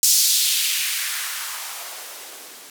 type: noise with band-pass filter sweep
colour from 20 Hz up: violet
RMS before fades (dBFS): -23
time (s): 0.03-2.7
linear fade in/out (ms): 2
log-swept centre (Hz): 5800 to 260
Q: 1.5
effects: none